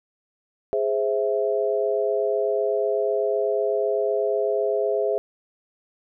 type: chord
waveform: sine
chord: Ab augmented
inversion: none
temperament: equal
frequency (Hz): 415.3 / 523.3 / 659.3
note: Ab4 / C5 / E5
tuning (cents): 0 / 0 / 0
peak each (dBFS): -23 / -26 / -25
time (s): 0.73-5.18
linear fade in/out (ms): 0
effects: none